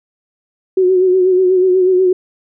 sine tone with vibrato, 370 Hz, F#4, in tune, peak -8 dBFS, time 0.77-2.13 s, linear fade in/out 5 ms, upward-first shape sine, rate 8.2 Hz, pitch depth 42 cents each way, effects none

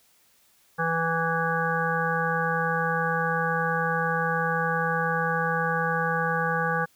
harmonic tone, 164.81 Hz, E3, in tune, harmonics 1 / 3 / 5 / 7 / 9 / 10, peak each -30 / -30 / -30 / -30 / -30 / -30 dBFS, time 0.78-6.86 s, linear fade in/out 20 ms, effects white hiss -62 dBFS RMS until 6.95 s

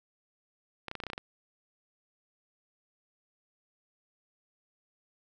clicks, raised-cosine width 0.3 ms, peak -21 dBFS, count 9, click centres 0.883 / 0.914 / 0.953 / 1.002 / 1.037 / 1.067 / 1.101 / 1.133 / 1.179 s, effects none

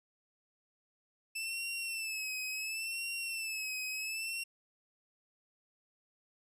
sawtooth tone with vibrato, 2637 Hz, E7, in tune, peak -33 dBFS, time 1.35-4.44 s, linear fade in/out 10 ms, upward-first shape sine, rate 0.71 Hz, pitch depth 73 cents each way, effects resampled to 32000 Hz

